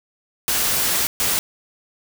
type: noise bursts at uneven times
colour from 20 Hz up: white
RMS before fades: -20 dBFS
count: 2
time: 0.48-1.07 / 1.2-1.39 s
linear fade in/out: 0 ms
effects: none